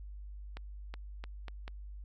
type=accelerating click train; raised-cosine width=0.3 ms; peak=-28 dBFS; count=5; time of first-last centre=0.57-1.679 s; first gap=370 ms; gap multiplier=0.81; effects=added 50 Hz sine -43 dBFS peak until 2.04 s